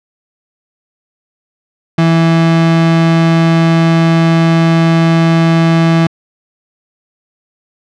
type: tone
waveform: 35% pulse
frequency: 164.81 Hz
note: E3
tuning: in tune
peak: -5 dBFS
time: 1.98-6.07 s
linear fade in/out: 5 ms
effects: low-pass 4000 Hz 12 dB/octave